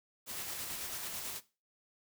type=noise with tremolo; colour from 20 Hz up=white; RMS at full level=-40 dBFS; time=0.26-1.41 s; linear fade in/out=50 ms; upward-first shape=square; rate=9.1 Hz; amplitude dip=25%; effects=noise-tail reverb RT60 0.3 s tail -17 dB re dry